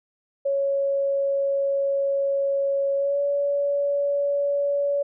sine tone with pitch glide, 554.4 to 568 Hz, C#5 to C#5, 0 to +42 cents, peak -20 dBFS, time 0.45-5.03 s, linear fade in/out 10 ms, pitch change +42 cents, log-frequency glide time 2.96-3.2 s, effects none

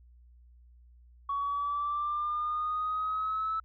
sine linear sweep, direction up, 1119 to 1310 Hz, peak -28 dBFS, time 1.29-3.6 s, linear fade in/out 5 ms, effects tanh soft clip ceiling -24 dBFS + added 60 Hz sine -54 dBFS peak until 3.64 s

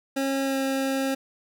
25% pulse tone with pitch glide, 271.6 to 268.9 Hz, C#4 to C4, -35 to +47 cents, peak -20 dBFS, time 0.16-1.15 s, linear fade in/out 10 ms, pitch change -18 cents, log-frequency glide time 0.44-0.58 s, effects none

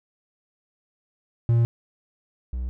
triangle tone pair in turn, 117.1 / 62.03 Hz, A#2 / B1, +8 / +8 cents, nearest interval major seventh, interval 1100 cents, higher first, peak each -14 / -24 dBFS, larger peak first, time 1.49-1.65 / 2.53-2.69 s, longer neither, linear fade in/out 0 ms, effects none

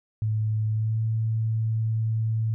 sine tone with pitch glide, 108.5 to 111.29 Hz, A2 to A2, -24 to +20 cents, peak -22 dBFS, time 0.22-2.54 s, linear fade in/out 0 ms, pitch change +44 cents, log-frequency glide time 0.7-1.01 s, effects none

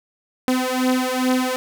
sawtooth beating tone pair, 254.1 / 256.5 Hz, B3 / C4, +49 / -34 cents, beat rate 2.4 Hz, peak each -17 dBFS, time 0.48-1.56 s, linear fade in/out 0 ms, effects none

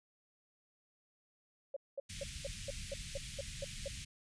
sine tone bursts, 554.4 Hz, C#5, in tune, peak -37 dBFS, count 10, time 1.74-3.88 s, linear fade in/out 5 ms, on 25 ms, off 210 ms
pink band-stop noise, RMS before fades -45 dBFS, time 2.09-4.05 s, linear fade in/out 10 ms, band 170 to 2200 Hz, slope 24 dB/octave
effects resampled to 22050 Hz

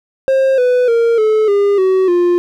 triangle tone with pitch steps, 533 / 497.3 / 464 / 432.9 / 403.9 / 376.9 / 351.6 Hz, C5 / B4 / A#4 / A4 / G#4 / F#4 / F4, +32 / +12 / -8 / -28 / -48 / +32 / +12 cents, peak -7 dBFS, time 0.28-2.38 s, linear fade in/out 0 ms, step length 300 ms, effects none

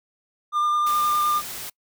triangle tone with vibrato, 1201 Hz, D6, 38 cents sharp, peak -17 dBFS, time 0.52-1.42 s, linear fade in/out 50 ms, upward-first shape sine, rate 9.6 Hz, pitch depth 10 cents each way
white noise, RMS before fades -34 dBFS, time 0.86-1.7 s, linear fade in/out 10 ms
effects noise-tail reverb RT60 0.1 s tail -26 dB re dry

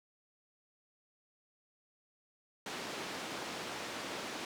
pink band-pass noise, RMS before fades -42 dBFS, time 2.66-4.45 s, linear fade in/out 2 ms, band 270 to 5700 Hz, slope 12 dB/octave, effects none

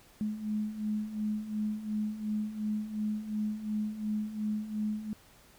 sine beating tone pair, 210.8 / 213.6 Hz, G#3 / G#3, +26 / +49 cents, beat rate 2.8 Hz, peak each -37 / -32 dBFS, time 0.21-5.13 s, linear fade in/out 0 ms, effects pink hiss -59 dBFS RMS until 5.58 s

